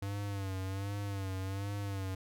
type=tone with vibrato; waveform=square; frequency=98 Hz; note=G2; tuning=in tune; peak=-36 dBFS; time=0.02-2.15 s; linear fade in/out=5 ms; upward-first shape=sine; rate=1.3 Hz; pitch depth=64 cents each way; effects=none